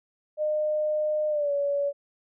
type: tone with pitch glide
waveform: sine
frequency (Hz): 609 to 568.2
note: D#5 to C#5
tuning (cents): -37 to +43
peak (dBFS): -23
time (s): 0.37-1.93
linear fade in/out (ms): 50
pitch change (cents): -120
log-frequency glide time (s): 1.29-1.52
effects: none